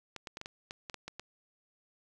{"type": "clicks", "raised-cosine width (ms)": 0.2, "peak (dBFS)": -24, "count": 10, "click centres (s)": [0.163, 0.272, 0.371, 0.414, 0.459, 0.709, 0.898, 0.943, 1.08, 1.196], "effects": []}